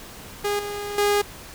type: tone with level steps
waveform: sawtooth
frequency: 410 Hz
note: G#4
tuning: 22 cents flat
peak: -18 / -25 / -14 dBFS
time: 0.44-1.22 s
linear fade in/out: 10 ms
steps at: 0.59 / 0.98 s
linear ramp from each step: 2 ms
effects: pink hiss -41 dBFS RMS until 1.54 s